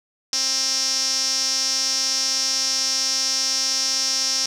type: tone with band-pass filter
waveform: sawtooth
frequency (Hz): 264.3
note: C4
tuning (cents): +18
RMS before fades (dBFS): -22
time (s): 0.33-4.46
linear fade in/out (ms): 2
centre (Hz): 5500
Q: 7.9
effects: none